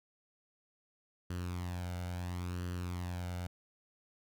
sawtooth tone with flanger, 89 Hz, F2, 33 cents sharp, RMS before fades -39 dBFS, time 1.3-3.47 s, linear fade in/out 5 ms, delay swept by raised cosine 0.66 to 1.39 ms, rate 0.73 Hz, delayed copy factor +0.6, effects none

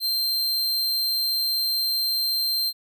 45% pulse tone, 4153 Hz, C8, 14 cents flat, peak -21 dBFS, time 0-2.73 s, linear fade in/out 50 ms, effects none

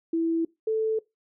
sine tone pair in turn, 329.6 / 440 Hz, E4 / A4, 0 / 0 cents, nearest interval perfect fourth, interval 500 cents, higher second, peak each -22 dBFS, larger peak neither, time 0.13-0.45 / 0.67-0.99 s, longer neither, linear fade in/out 5 ms, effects noise-tail reverb RT60 0.2 s tail -22 dB re dry

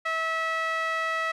sawtooth tone with band-pass filter, 649 Hz, E5, 27 cents flat, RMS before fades -28 dBFS, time 0.05-1.32 s, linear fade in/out 10 ms, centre 1700 Hz, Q 2.7, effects none

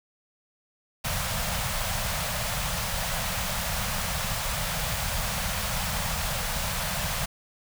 pink band-stop noise, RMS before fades -29 dBFS, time 1.04-7.26 s, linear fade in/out 10 ms, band 200 to 530 Hz, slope 48 dB/octave, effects none

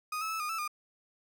35% pulse tone with pitch steps, 1242 / 1299 / 1308 / 1224 / 1317 / 1214 Hz, D#6 / E6 / E6 / D#6 / E6 / D#6, -3 / -26 / -14 / -29 / -2 / -43 cents, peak -31 dBFS, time 0.12-0.678 s, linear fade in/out 5 ms, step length 93 ms, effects none

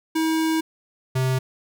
square tone pair in turn, 320.3 / 130.08 Hz, E4 / C3, -50 / -10 cents, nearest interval octave + major third, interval 1560 cents, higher first, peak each -20 dBFS, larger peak neither, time 0.15-0.61 / 1.15-1.39 s, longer first, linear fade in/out 10 ms, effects none

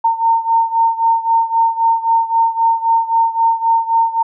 sine beating tone pair, 911 / 914.8 Hz, A#5 / A#5, -40 / -33 cents, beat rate 3.8 Hz, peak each -13 / -16 dBFS, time 0.04-4.23 s, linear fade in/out 10 ms, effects none

